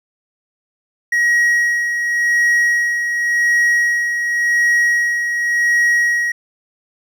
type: tone with tremolo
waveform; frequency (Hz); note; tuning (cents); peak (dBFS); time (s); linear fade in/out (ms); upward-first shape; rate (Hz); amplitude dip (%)
triangle; 1900; A#6; +33; -9; 1.12-6.32; 5; sine; 0.9; 50
effects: none